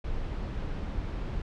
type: noise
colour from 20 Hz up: brown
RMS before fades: -33 dBFS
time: 0.04-1.42 s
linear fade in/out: 5 ms
effects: low-pass 4000 Hz 12 dB/octave